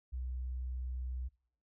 sine tone, 63 Hz, B1, 35 cents sharp, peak -36 dBFS, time 0.12-1.29 s, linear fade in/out 20 ms, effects noise-tail reverb RT60 0.7 s tail -26 dB re dry

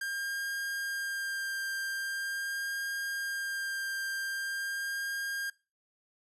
45% pulse tone with vibrato, 1600 Hz, G6, 35 cents sharp, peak -33 dBFS, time 0.01-5.5 s, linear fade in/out 5 ms, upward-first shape sine, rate 0.43 Hz, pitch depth 13 cents each way, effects noise-tail reverb RT60 0.3 s tail -21 dB re dry + resampled to 32000 Hz

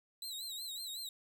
sawtooth tone with vibrato, 3951 Hz, B7, in tune, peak -38 dBFS, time 0.22-1.09 s, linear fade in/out 2 ms, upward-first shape sine, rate 5.4 Hz, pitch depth 100 cents each way, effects none

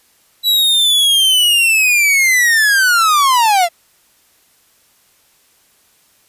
45% pulse linear sweep, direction down, 3951 to 659.3 Hz, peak -9 dBFS, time 0.43-3.69 s, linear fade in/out 50 ms, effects white hiss -54 dBFS RMS until 6.28 s + resampled to 32000 Hz

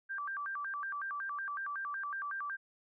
sine tone with vibrato, 1355 Hz, E6, 47 cents sharp, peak -36 dBFS, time 0.09-2.57 s, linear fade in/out 20 ms, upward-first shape square, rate 5.4 Hz, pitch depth 270 cents each way, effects none

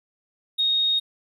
triangle tone, 3729 Hz, A#7, in tune, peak -15 dBFS, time 0.58-1 s, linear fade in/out 20 ms, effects tanh soft clip ceiling -17 dBFS

